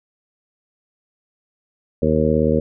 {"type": "harmonic tone", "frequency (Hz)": 77.78, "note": "D#2", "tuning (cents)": 0, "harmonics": [1, 2, 3, 4, 5, 6, 7], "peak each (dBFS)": [-24, -22, -20, -25, -24, -20, -22], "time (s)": [2.02, 2.6], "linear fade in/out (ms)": 5, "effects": []}